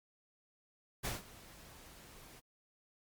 pink noise with ADSR envelope, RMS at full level -37 dBFS, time 1.03-2.41 s, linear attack 24 ms, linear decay 160 ms, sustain -19 dB, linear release 31 ms, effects Opus 48 kbps

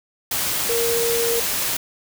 sine tone in noise, 466.2 Hz, A#4, in tune, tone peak -20 dBFS, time 0.69-1.4 s, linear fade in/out 5 ms, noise white, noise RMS -23 dBFS, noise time 0.31-1.77 s, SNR 0 dB, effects none

